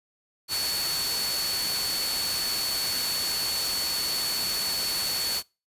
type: tone in noise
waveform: sine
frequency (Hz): 4435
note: C#8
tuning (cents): 0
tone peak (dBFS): -27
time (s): 0.48-5.43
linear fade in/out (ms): 50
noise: white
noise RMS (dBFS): -30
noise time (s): 0.48-5.43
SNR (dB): 0
effects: noise-tail reverb RT60 0.3 s tail -26 dB re dry + resampled to 32000 Hz